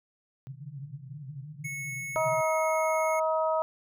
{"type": "band-pass noise", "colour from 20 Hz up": "white", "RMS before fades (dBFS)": -42, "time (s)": [0.47, 2.41], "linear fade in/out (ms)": 0, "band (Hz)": [130, 150], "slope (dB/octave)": 96}
{"type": "tone with pitch glide", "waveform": "square", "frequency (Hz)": [2200, 2179], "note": ["C#7", "C#7"], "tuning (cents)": [-14, -30], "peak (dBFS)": -35, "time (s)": [1.64, 3.2], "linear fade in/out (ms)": 10, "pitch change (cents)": -16, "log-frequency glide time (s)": [2.27, 2.33]}
{"type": "harmonic tone", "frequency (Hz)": 317.5, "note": "D#4", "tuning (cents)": 35, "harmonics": [2, 3, 4], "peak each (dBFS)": [-26, -30, -32], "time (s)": [2.16, 3.62], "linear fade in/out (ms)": 0}
{"effects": []}